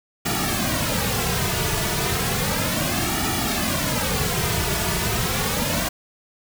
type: noise with flanger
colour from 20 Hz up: pink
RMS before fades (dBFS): -23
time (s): 0.25-5.89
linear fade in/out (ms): 10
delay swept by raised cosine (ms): 1.9 to 3.8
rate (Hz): 0.33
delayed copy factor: -0.8
effects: none